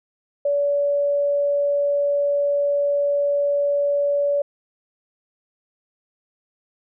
sine tone, 572 Hz, D5, 46 cents flat, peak -17 dBFS, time 0.45-4.42 s, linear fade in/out 5 ms, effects none

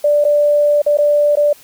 sine tone with dropouts, 587.3 Hz, D5, in tune, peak -9 dBFS, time 0.04-1.53 s, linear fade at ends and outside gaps 5 ms, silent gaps 0.242-0.249 / 0.819-0.863 / 0.973-0.985 / 1.355-1.37 s, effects white hiss -44 dBFS RMS until 1.63 s

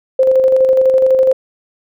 sine tone with tremolo, 523.3 Hz, C5, in tune, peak -6 dBFS, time 0.19-1.33 s, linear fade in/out 5 ms, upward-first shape square, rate 12 Hz, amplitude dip 35%, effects none

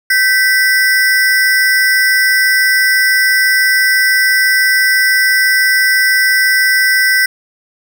square ring-modulated tone, 1760 Hz, A6, in tune, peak -6 dBFS, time 0.1-7.26 s, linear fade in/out 5 ms, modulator 213 Hz, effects none

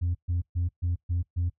sine tone bursts, 87.31 Hz, F2, in tune, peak -22 dBFS, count 6, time 0.01-1.5 s, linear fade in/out 20 ms, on 140 ms, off 130 ms, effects noise-tail reverb RT60 0.1 s tail -20 dB re dry + tanh soft clip ceiling -22 dBFS

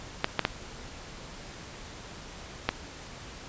clicks, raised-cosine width 0.3 ms, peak -7 dBFS, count 4, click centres 0.244 / 0.393 / 0.451 / 2.69 s, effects pink hiss -44 dBFS RMS until 3.48 s + resampled to 16000 Hz

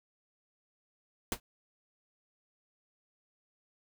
pink noise with exponential decay, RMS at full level -28 dBFS, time 1.32-1.4 s, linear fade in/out 1 ms, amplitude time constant 16 ms, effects none

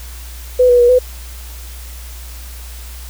sine tone with pitch steps, 501 / 488.6 / 482 / 502 Hz, B4 / B4 / B4 / B4, +25 / -19 / -42 / +28 cents, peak -6 dBFS, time 0.59-0.99 s, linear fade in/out 10 ms, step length 100 ms, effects added 60 Hz sine -29 dBFS peak until 3.09 s + white hiss -37 dBFS RMS until 3.09 s

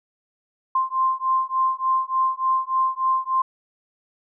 sine beating tone pair, 1046.5 / 1049.9 Hz, C6 / C6, 0 / +6 cents, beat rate 3.4 Hz, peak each -22 dBFS, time 0.75-3.42 s, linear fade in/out 5 ms, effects none

